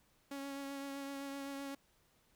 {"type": "tone with vibrato", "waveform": "sawtooth", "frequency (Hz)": 277.2, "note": "C#4", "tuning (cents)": 0, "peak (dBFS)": -38, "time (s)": [0.31, 1.75], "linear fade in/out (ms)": 5, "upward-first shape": "triangle", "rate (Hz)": 7.8, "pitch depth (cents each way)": 21, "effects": ["pink hiss -72 dBFS RMS until 2.35 s"]}